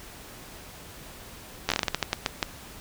slowing click train, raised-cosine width 0.2 ms, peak -6 dBFS, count 13, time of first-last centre 1.69-2.428 s, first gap 12 ms, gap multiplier 1.27, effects pink hiss -45 dBFS RMS until 2.8 s

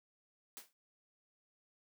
white noise with exponential decay, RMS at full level -45 dBFS, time 0.57-0.73 s, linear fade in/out 0 ms, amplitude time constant 33 ms, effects high-pass 200 Hz 12 dB/octave

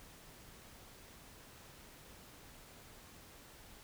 silence, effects pink hiss -57 dBFS RMS until 3.83 s

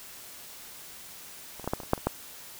clicks, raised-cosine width 1 ms, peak -28 / -26 / -15 / -12 / -24 / -28 / -7 / -26 / -10 dBFS, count 9, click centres 1.597 / 1.643 / 1.676 / 1.735 / 1.802 / 1.834 / 1.934 / 1.978 / 2.07 s, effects white hiss -46 dBFS RMS until 2.59 s

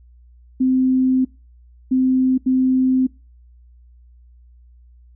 sine tone bursts at uneven times, 258.9 Hz, C4, 18 cents flat, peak -13 dBFS, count 3, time 0.6-1.25 / 1.91-2.38 / 2.46-3.07 s, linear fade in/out 10 ms, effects noise-tail reverb RT60 0.3 s tail -24 dB re dry + added 60 Hz sine -45 dBFS peak until 5.15 s

